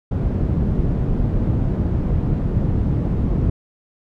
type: low-pass noise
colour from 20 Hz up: white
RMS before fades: -19 dBFS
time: 0.11-3.5 s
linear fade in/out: 5 ms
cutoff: 150 Hz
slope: 12 dB/octave
effects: none